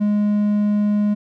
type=tone; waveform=triangle; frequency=207.7 Hz; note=G#3; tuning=in tune; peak=-13 dBFS; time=0-1.15 s; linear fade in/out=20 ms; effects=none